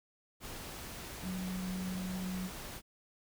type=tone in noise; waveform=sine; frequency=185 Hz; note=F#3; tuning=in tune; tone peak=-36 dBFS; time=1.22-2.51 s; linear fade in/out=50 ms; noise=pink; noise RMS=-45 dBFS; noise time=0.4-2.82 s; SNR=+6 dB; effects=none